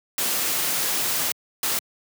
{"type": "noise bursts at uneven times", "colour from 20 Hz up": "white", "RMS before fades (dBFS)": -24, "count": 2, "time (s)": [[0.18, 1.32], [1.63, 1.79]], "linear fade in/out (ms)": 2, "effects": ["high-pass 150 Hz 12 dB/octave"]}